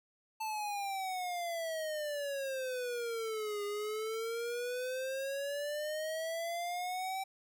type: exponential two-way sweep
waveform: square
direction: down then up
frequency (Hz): 885 to 407.7 to 775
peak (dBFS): -36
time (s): 0.4-7.24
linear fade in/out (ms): 10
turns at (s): 3.64
effects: none